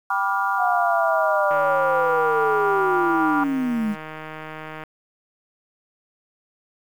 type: chord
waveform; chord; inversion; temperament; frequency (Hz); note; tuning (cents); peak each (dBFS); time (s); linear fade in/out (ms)
sine; G dominant seventh; none; just; 784 / 980 / 1176 / 1411.2; G5 / B5 / D6 / F6; 0 / -14 / +2 / +18; -25; 0.1-3.44; 5
type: linear sweep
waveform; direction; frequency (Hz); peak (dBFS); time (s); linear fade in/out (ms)
sine; down; 740 to 201.9; -20; 0.57-3.96; 50
type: click train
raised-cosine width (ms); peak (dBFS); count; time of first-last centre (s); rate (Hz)
0.5; -20; 520; 1.51-4.837; 156
effects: 8-bit